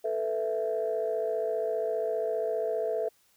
sine chord, A suspended second, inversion none, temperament just, 440 / 495 / 660 Hz, A4 / B4 / E5, 0 / +4 / +2 cents, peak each -30 / -33 / -30 dBFS, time 0.04-3.09 s, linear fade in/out 10 ms, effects tanh soft clip ceiling -19 dBFS + white hiss -66 dBFS RMS until 3.36 s

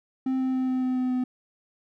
triangle tone with pitch steps, 261.6 / 260.1 / 258.6 / 257.1 / 255.6 / 254.2 / 252.7 Hz, C4 / C4 / C4 / C4 / C4 / C4 / B3, 0 / -10 / -20 / -30 / -40 / -50 / +40 cents, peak -21 dBFS, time 0.26-1.24 s, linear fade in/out 5 ms, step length 140 ms, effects none

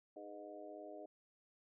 harmonic tone with a mistuned harmonic, 103.2 Hz, G#2, 10 cents flat, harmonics 3 / 4 / 5 / 6 / 7, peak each -55 / -55 / -58 / -52 / -57 dBFS, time 0.16-1.06 s, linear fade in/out 5 ms, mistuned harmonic 5, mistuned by -45 cents, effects none

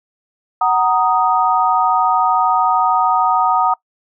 sine chord, D# minor, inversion first, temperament just, 746.7 / 933.4 / 1244.5 Hz, F#5 / A#5 / D#6, +16 / +2 / 0 cents, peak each -16 dBFS, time 0.61-3.74 s, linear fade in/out 5 ms, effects noise-tail reverb RT60 0.1 s tail -23 dB re dry

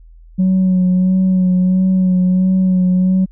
sine tone with vibrato, 185 Hz, F#3, in tune, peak -8 dBFS, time 0.38-3.26 s, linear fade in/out 20 ms, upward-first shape sine, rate 1.5 Hz, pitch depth 26 cents each way, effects tanh soft clip ceiling -8 dBFS + added 41 Hz sine -38 dBFS peak until 3.31 s

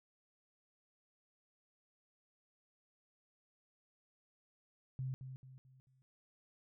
sine tone with echo, 130.81 Hz, C3, in tune, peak -37 dBFS, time 4.99-5.14 s, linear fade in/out 0 ms, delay 220 ms, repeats 4, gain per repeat -8 dB, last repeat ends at 6.02 s, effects none

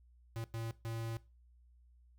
square tone bursts at uneven times, 114 Hz, A#2, 38 cents flat, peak -39 dBFS, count 3, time 0.36-0.44 / 0.54-0.71 / 0.85-1.17 s, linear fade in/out 0 ms, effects noise-tail reverb RT60 0.3 s tail -19 dB re dry + added 60 Hz sine -61 dBFS peak until 2.18 s

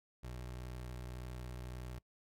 25% pulse tone with vibrato, 61.8 Hz, B1, 2 cents sharp, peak -40 dBFS, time 0.23-1.99 s, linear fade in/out 10 ms, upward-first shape sine, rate 12 Hz, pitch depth 16 cents each way, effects noise-tail reverb RT60 0.1 s tail -23 dB re dry + AAC 64 kbps

